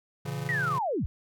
square chord, A# diminished, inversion none, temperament just, 116.54 / 139.85 / 167.82 Hz, A#2 / C#3 / E3, 0 / +16 / +31 cents, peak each -39 / -34 / -38 dBFS, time 0.25-0.79 s, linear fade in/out 10 ms
sine linear sweep, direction down, 1975.5 to 40.25 Hz, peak -26 dBFS, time 0.49-1.06 s, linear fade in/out 0 ms
effects none

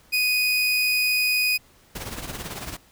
30% pulse tone, 2489 Hz, D#7, in tune, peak -17 dBFS, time 0.12-1.58 s, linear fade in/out 20 ms
pink noise with tremolo, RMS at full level -31 dBFS, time 1.95-2.77 s, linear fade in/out 5 ms, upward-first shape triangle, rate 18 Hz, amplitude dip 70%
effects pink hiss -56 dBFS RMS until 2.91 s

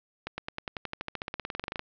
accelerating click train, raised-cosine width 0.3 ms, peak -17 dBFS, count 24, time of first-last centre 0.27-1.794 s, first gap 110 ms, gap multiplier 0.95, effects low-pass 5000 Hz 12 dB/octave

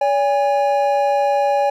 triangle tone pair together, 569.4 / 816 Hz, C#5 / G#5, +46 / -31 cents, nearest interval tritone, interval 623 cents, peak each -15 dBFS, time 0.01-1.7 s, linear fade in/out 5 ms, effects none

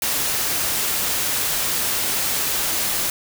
white noise, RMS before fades -22 dBFS, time 0.02-3.1 s, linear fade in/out 2 ms, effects none

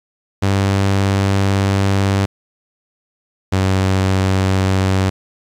sawtooth tone pair in turn, 98 / 95.1 Hz, G2 / F#2, 0 / +48 cents, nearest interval minor second, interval 52 cents, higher first, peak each -9 dBFS, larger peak neither, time 0.42-2.26 / 3.52-5.1 s, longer first, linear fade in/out 10 ms, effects low-pass 8000 Hz 12 dB/octave + 8-bit

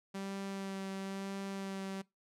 sawtooth tone with vibrato, 194.6 Hz, G3, 12 cents flat, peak -35 dBFS, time 0.14-2.02 s, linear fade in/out 10 ms, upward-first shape sine, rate 1 Hz, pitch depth 13 cents each way, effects noise-tail reverb RT60 0.2 s tail -22 dB re dry + low-pass 10000 Hz 12 dB/octave

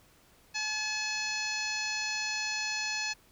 harmonic tone, 856 Hz, A5, 48 cents flat, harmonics 1 / 2 / 3 / 4 / 5 / 6 / 7 / 8, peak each -42 / -38 / -35 / -47 / -37 / -42 / -40 / -45 dBFS, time 0.54-3.14 s, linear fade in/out 20 ms, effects pink hiss -62 dBFS RMS until 3.31 s

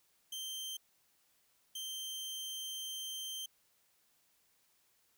sawtooth tone bursts at uneven times, 3136 Hz, G7, in tune, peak -37 dBFS, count 2, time 0.32-0.77 / 1.75-3.46 s, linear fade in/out 5 ms, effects white hiss -73 dBFS RMS until 5.17 s

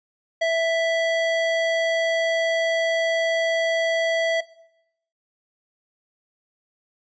square tone with band-pass filter, 659.3 Hz, E5, in tune, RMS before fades -21 dBFS, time 0.41-4.41 s, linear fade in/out 10 ms, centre 1500 Hz, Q 0.6, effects noise-tail reverb RT60 0.8 s tail -20 dB re dry + resampled to 16000 Hz

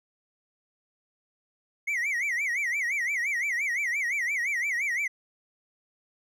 triangle tone with vibrato, 2093 Hz, C7, in tune, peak -24 dBFS, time 1.87-5.08 s, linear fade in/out 10 ms, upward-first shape sine, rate 5.8 Hz, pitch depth 200 cents each way, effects none

